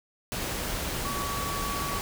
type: tone in noise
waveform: sine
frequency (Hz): 1133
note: C#6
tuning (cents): +37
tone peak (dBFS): -33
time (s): 1.05-1.99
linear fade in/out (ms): 0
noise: pink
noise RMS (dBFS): -32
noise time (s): 0.32-2.01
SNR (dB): -4
effects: none